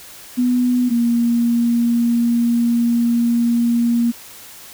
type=tone pair in turn; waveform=sine; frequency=247.4 / 235.7 Hz; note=B3 / A#3; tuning=+3 / +19 cents; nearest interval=minor second; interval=84 cents; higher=first; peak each=-13 dBFS; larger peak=neither; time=0.37-0.9 / 0.9-4.12 s; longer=second; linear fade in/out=20 ms; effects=white hiss -39 dBFS RMS until 4.73 s

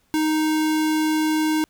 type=tone; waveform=square; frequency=311.1 Hz; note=D#4; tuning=in tune; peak=-19 dBFS; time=0.14-1.64 s; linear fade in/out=0 ms; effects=pink hiss -64 dBFS RMS until 1.69 s

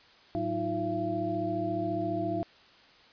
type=tone cluster; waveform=sine; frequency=109.2 / 187.6 / 315.4 / 349.9 / 679 Hz; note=A2 / F#3 / D#4 / F4 / F5; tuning=-13 / +24 / +24 / +3 / -49 cents; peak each=-38 / -39 / -33 / -36 / -32 dBFS; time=0.35-2.43 s; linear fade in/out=0 ms; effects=white hiss -57 dBFS RMS until 3.12 s + resampled to 11025 Hz

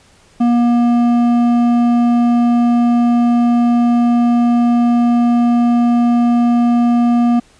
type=tone with hard clipping; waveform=triangle; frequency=238.7 Hz; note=A#3; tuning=41 cents sharp; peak=-11 dBFS; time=0.4-7.4 s; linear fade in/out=10 ms; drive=12 dB; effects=pink hiss -49 dBFS RMS until 7.59 s + resampled to 22050 Hz

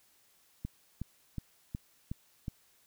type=click train; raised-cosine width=5 ms; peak=-24 dBFS; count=6; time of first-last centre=0.65-2.482 s; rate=2.73 Hz; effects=white hiss -67 dBFS RMS until 2.86 s

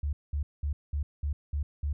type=tone bursts; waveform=sine; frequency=72.5 Hz; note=D2; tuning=22 cents flat; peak=-27 dBFS; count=7; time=0.03-1.93 s; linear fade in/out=5 ms; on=100 ms; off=200 ms; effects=none

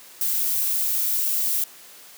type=noise; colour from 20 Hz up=violet; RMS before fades=-23 dBFS; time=0.21-1.64 s; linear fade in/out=2 ms; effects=white hiss -46 dBFS RMS until 2.17 s + high-pass 200 Hz 12 dB/octave

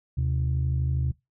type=tone pair together; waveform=sine; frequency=77 / 129.5 Hz; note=D#2 / C3; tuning=-17 / -17 cents; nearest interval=major sixth; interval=900 cents; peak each=-24 dBFS; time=0.17-1.12 s; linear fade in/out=10 ms; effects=noise-tail reverb RT60 0.2 s tail -23 dB re dry + tanh soft clip ceiling -18 dBFS

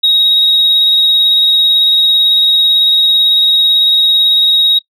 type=tone with vibrato; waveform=sine; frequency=3781 Hz; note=A#7; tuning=24 cents sharp; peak=-5 dBFS; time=0.03-4.79 s; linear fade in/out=10 ms; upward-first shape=square; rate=18 Hz; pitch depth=10 cents each way; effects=noise-tail reverb RT60 0.1 s tail -21 dB re dry + tanh soft clip ceiling -3 dBFS

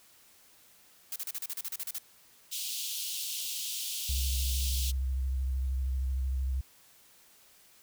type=noise bursts; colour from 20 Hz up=blue; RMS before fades=-36 dBFS; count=12; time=1.12-1.984 s; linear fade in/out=2 ms; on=39 ms; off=36 ms
type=high-pass noise; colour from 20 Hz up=pink; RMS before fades=-36 dBFS; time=2.51-4.92 s; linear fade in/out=20 ms; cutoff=2900 Hz; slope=48 dB/octave
type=tone with vibrato; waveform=sine; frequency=65.41 Hz; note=C2; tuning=in tune; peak=-28 dBFS; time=4.09-6.61 s; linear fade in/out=5 ms; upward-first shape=sine; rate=13 Hz; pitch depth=45 cents each way
effects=white hiss -60 dBFS RMS until 7.82 s

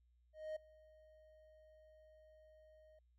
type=tone with ADSR envelope; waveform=triangle; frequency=622.3 Hz; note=D#5; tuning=in tune; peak=-38 dBFS; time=0.33-2.99 s; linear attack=230 ms; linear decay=8 ms; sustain=-23 dB; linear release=4 ms; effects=added 60 Hz sine -70 dBFS peak until 3.18 s

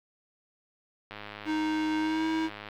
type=click train; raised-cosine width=0.3 ms; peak=-24 dBFS; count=165; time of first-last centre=1.11-2.687 s; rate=104 Hz
type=tone with pitch glide; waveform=square; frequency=311.1 to 320 Hz; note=D#4 to D#4; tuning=0 to +49 cents; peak=-27 dBFS; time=1.45-2.5 s; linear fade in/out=50 ms; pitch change=+49 cents; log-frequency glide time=1.98-2.26 s
effects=low-pass 4000 Hz 12 dB/octave + 10-bit

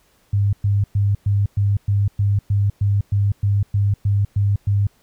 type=tone bursts; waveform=sine; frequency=100.8 Hz; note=G2; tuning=49 cents sharp; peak=-14 dBFS; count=15; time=0.33-4.87 s; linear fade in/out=5 ms; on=200 ms; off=110 ms; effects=pink hiss -59 dBFS RMS until 5.02 s

